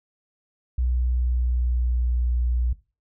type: tone with pitch glide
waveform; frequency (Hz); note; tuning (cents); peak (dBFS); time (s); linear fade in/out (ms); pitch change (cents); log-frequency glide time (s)
sine; 61.74 to 60.54; B1 to B1; 0 to -34; -20; 0.78-2.73; 5; -34; 0.95-2.16
effects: noise-tail reverb RT60 0.3 s tail -17 dB re dry